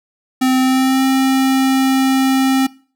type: tone with pitch glide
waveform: square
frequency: 258.7 to 265.2 Hz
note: C4 to C4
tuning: -19 to +23 cents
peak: -12 dBFS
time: 0.41-2.67 s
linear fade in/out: 10 ms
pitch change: +42 cents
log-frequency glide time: 0.6-1.04 s
effects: noise-tail reverb RT60 0.4 s tail -21 dB re dry